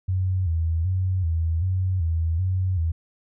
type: tone with vibrato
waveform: sine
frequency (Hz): 87.31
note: F2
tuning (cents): 0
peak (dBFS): -20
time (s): 0.08-2.92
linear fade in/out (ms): 10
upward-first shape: square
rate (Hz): 1.3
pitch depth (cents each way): 110
effects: none